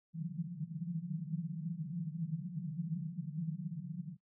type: band-pass noise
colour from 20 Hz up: pink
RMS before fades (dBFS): -40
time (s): 0.13-4.17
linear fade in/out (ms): 50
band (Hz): 150 to 180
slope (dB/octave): 96
effects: noise-tail reverb RT60 0.1 s tail -21 dB re dry